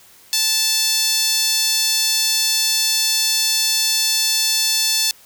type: tone with high-pass filter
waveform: sawtooth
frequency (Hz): 880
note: A5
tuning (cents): 0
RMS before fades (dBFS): -18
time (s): 0.33-5.11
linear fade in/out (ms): 0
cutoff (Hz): 4500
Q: 1.7
effects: white hiss -48 dBFS RMS until 5.25 s